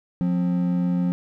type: tone pair together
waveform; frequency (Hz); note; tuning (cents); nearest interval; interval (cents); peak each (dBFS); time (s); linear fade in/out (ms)
triangle; 177.77 / 264.5; F3 / C4; +31 / +19; perfect fifth; 688; -18 / -26; 0.21-1.12; 0
effects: none